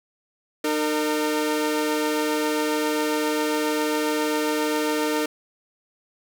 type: tone pair together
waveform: sawtooth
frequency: 303.6 / 459.1 Hz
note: D#4 / A#4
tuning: -42 / -26 cents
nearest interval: perfect fifth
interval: 716 cents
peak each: -20 / -21 dBFS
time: 0.64-5.26 s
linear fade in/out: 5 ms
effects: none